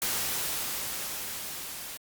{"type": "noise with level ramp", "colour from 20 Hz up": "white", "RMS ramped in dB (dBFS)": [-29, -40], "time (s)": [0.02, 1.97], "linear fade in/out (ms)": 0, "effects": ["Opus 48 kbps"]}